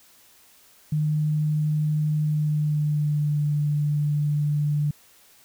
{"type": "tone with pitch glide", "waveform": "sine", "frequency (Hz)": [152.1, 147.77], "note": ["D#3", "D3"], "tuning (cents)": [-39, 11], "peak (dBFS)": -20, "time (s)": [0.92, 4.91], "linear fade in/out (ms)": 5, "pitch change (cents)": -50, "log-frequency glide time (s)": [2.21, 3.4], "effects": ["white hiss -55 dBFS RMS until 5.44 s"]}